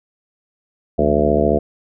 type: harmonic tone with a mistuned harmonic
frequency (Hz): 74.2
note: D2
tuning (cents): +18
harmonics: 1 / 2 / 3 / 4 / 5 / 6 / 7 / 8 / 9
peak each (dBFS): -23 / -25 / -21 / -23 / -21 / -20 / -21 / -25 / -19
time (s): 0.98-1.59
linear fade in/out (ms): 10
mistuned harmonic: 2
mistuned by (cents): +130
effects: none